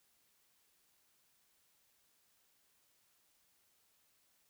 silence, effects white hiss -74 dBFS RMS until 4.49 s

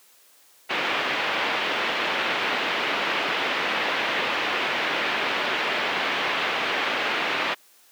white low-pass noise, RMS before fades -25 dBFS, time 0.69-7.55 s, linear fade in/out 20 ms, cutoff 3000 Hz, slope 24 dB/octave, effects white hiss -56 dBFS RMS until 7.91 s + high-pass 300 Hz 12 dB/octave

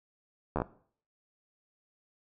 slowing click train, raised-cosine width 1 ms, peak -16 dBFS, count 5, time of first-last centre 0.56-0.619 s, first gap 12 ms, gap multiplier 1.14, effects noise-tail reverb RT60 0.5 s tail -17 dB re dry

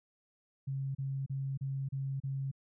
sine tone bursts, 135.9 Hz, C#3, 34 cents flat, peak -33 dBFS, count 6, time 0.67-2.515 s, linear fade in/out 10 ms, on 280 ms, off 33 ms, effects none

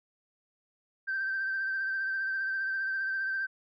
sine tone with vibrato, 1562 Hz, G6, 7 cents flat, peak -28 dBFS, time 1.07-3.47 s, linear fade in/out 20 ms, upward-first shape sine, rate 15 Hz, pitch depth 27 cents each way, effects tanh soft clip ceiling -25 dBFS

